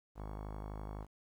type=tone with low-pass filter; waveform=sawtooth; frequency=51.91 Hz; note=G#1; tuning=in tune; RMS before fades=-44 dBFS; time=0.15-1.07 s; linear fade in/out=50 ms; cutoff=1000 Hz; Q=2.1; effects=11-bit